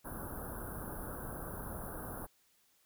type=band-stop noise; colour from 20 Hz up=pink; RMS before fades=-43 dBFS; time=0.04-2.27 s; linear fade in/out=20 ms; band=1600 to 9700 Hz; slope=96 dB/octave; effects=white hiss -71 dBFS RMS until 2.85 s